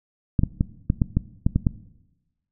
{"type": "clicks", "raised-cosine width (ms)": 5, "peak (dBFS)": -6, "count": 9, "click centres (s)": [0.392, 0.435, 0.609, 0.901, 1.018, 1.17, 1.465, 1.56, 1.668], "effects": ["noise-tail reverb RT60 1.0 s tail -18 dB re dry"]}